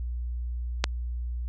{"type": "click", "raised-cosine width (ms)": 0.2, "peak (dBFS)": -4, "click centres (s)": 0.841, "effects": ["added 60 Hz sine -29 dBFS peak until 1.48 s", "resampled to 24000 Hz"]}